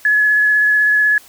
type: tone with vibrato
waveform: sine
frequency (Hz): 1700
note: G#6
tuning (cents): +40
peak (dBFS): -10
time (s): 0.05-1.18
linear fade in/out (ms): 2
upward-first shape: triangle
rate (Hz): 16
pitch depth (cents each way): 14
effects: white hiss -44 dBFS RMS until 1.28 s